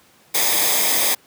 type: noise with comb filter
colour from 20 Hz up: white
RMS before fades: -18 dBFS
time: 0.34-1.15 s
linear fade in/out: 10 ms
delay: 0.7 ms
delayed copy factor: -0.65
effects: pink hiss -53 dBFS RMS until 1.26 s + high-pass 150 Hz 12 dB/octave